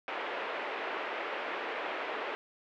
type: band-pass noise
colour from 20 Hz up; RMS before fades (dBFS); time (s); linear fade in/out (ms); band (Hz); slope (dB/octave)
pink; -37; 0.08-2.35; 0; 390 to 2700; 24
effects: none